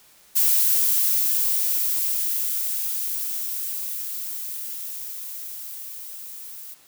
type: noise with level ramp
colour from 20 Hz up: violet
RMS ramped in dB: -18 to -39 dBFS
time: 0.35-6.75 s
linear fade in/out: 20 ms
effects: white hiss -54 dBFS RMS until 6.87 s